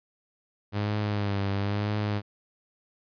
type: tone with vibrato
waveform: sawtooth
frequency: 102 Hz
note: G#2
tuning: 31 cents flat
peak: -22 dBFS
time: 0.72-2.22 s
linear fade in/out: 50 ms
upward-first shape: sine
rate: 1 Hz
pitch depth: 53 cents each way
effects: resampled to 11025 Hz